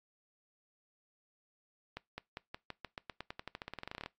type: accelerating click train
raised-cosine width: 0.3 ms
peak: -25 dBFS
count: 25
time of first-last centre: 1.97-4.061 s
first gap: 210 ms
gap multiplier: 0.91
effects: noise-tail reverb RT60 0.2 s tail -22 dB re dry + AAC 64 kbps